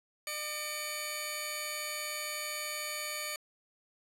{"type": "tone pair together", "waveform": "10% pulse", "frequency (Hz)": [603, 2279], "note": ["D5", "C#7"], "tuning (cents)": [46, 47], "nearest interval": "octave + major seventh", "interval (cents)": 2301, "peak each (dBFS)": [-31, -28], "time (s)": [0.27, 3.36], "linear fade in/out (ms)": 2, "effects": ["low-pass 12000 Hz 12 dB/octave"]}